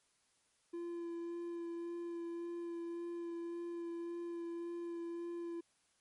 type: tone with vibrato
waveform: triangle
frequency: 341.1 Hz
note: F4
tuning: 41 cents flat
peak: -38 dBFS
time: 0.73-5.61 s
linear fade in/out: 10 ms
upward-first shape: sine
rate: 1.8 Hz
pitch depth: 13 cents each way
effects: white hiss -75 dBFS RMS until 6 s + MP3 48 kbps